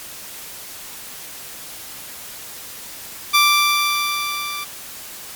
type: tone with level ramp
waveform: 15% pulse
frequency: 1174.7 Hz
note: D6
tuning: in tune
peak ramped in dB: -4 to -20 dBFS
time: 3.33-4.65 s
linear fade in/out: 20 ms
effects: white hiss -35 dBFS RMS until 5.35 s + MP3 96 kbps